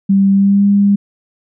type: tone with pitch glide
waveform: sine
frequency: 196 to 201.2 Hz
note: G3 to G3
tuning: 0 to +45 cents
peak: -7 dBFS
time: 0.09-0.96 s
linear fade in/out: 10 ms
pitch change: +45 cents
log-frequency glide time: 0.32-0.65 s
effects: none